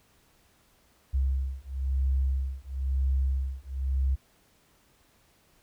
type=beating tone pair; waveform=sine; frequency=66.1 / 67.1 Hz; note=C2 / C2; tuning=+18 / +44 cents; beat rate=1 Hz; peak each=-28 dBFS; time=1.13-4.16 s; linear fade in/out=20 ms; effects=pink hiss -64 dBFS RMS until 5.62 s